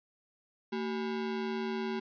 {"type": "ring-modulated tone", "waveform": "square", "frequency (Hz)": 302.7, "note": "D#4", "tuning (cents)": -48, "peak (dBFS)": -30, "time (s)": [0.72, 2], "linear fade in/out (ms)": 10, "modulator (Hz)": 78, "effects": ["resampled to 11025 Hz"]}